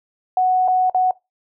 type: tone with dropouts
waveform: sine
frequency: 740 Hz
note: F#5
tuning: in tune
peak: -13 dBFS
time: 0.37-1.11 s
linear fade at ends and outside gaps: 2 ms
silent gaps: 0.678-0.682 / 0.898-0.946 s
effects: noise-tail reverb RT60 0.2 s tail -21 dB re dry